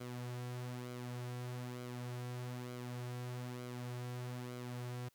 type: tone with flanger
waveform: sawtooth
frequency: 123.47 Hz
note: B2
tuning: in tune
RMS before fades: -44 dBFS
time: 0-5.09 s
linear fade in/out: 10 ms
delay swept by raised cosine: 1.1 to 4.8 ms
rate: 1.1 Hz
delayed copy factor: -0.55
effects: white hiss -75 dBFS RMS until 5.14 s